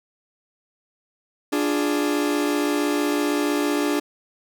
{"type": "chord", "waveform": "40% pulse", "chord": "D diminished", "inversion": "none", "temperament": "equal", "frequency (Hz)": [293.7, 349.2, 415.3], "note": ["D4", "F4", "Ab4"], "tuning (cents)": [0, 0, 0], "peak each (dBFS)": [-21, -27, -26], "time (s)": [1.52, 4], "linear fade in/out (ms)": 10, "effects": []}